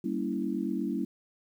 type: chord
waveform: sine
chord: G diminished seventh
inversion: none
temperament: equal with one note detuned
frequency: 196 / 233.1 / 282.2 / 329.6 Hz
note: G3 / Bb3 / Db4 / Fb4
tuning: 0 / 0 / +31 / 0 cents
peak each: -34 dBFS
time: 0.04-1.05 s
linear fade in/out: 5 ms
effects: 10-bit